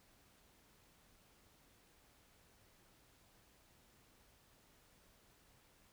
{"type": "silence", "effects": ["pink hiss -69 dBFS RMS until 5.92 s"]}